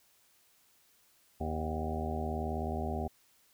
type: harmonic tone with a mistuned harmonic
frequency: 78.7 Hz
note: D#2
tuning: 20 cents sharp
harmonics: 1 / 2 / 3 / 4 / 5 / 6 / 7 / 8 / 9 / 10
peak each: -36 / -44 / -39 / -48 / -41 / -50 / -47 / -44 / -41 / -44 dBFS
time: 1.4-3.08 s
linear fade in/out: 10 ms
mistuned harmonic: 9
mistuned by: +44 cents
effects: white hiss -67 dBFS RMS until 3.53 s